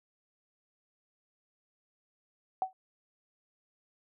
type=tone with exponential decay; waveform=sine; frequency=755 Hz; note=F#5; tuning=35 cents sharp; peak=-23 dBFS; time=2.62-2.73 s; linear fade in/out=1 ms; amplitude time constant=22 ms; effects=none